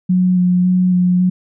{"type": "tone with vibrato", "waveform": "sine", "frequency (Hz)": 181.2, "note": "F#3", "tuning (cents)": -36, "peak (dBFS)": -10, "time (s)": [0.09, 1.3], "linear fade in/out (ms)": 10, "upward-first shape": "square", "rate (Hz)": 1.8, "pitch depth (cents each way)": 13, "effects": []}